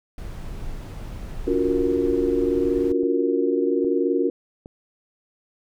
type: noise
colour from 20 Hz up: brown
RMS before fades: -33 dBFS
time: 0.18-2.92 s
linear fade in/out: 2 ms
type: chord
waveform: sine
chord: Gb major seventh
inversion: second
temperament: equal with one note detuned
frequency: 284.2 / 349.2 / 370 / 466.2 Hz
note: Db4 / F4 / Gb4 / Bb4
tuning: +43 / 0 / 0 / 0 cents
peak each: -24 dBFS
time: 1.47-4.3 s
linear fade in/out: 5 ms
type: click train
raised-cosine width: 2 ms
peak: -26 dBFS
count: 4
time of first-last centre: 2.22-4.659 s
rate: 1.23 Hz
effects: none